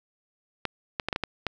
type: clicks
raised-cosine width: 0.3 ms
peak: -11 dBFS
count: 7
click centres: 0.653 / 0.998 / 1.086 / 1.128 / 1.161 / 1.237 / 1.467 s
effects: none